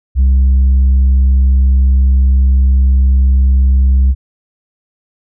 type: tone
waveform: sine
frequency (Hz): 65.7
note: C2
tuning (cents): +8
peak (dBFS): -3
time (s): 0.15-4.15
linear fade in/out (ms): 50
effects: tanh soft clip ceiling -5 dBFS